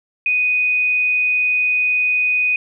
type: tone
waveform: sine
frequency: 2489 Hz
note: D#7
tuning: in tune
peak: -14 dBFS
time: 0.26-2.56 s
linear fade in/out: 2 ms
effects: none